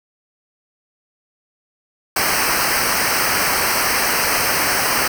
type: noise with comb filter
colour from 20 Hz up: pink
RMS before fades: -18 dBFS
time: 2.16-5.08 s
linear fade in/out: 5 ms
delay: 0.28 ms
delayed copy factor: -0.9
effects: none